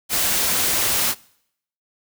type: noise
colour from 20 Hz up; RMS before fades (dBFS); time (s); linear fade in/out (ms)
white; -20; 0.09-1.15; 50
effects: noise-tail reverb RT60 0.7 s tail -23 dB re dry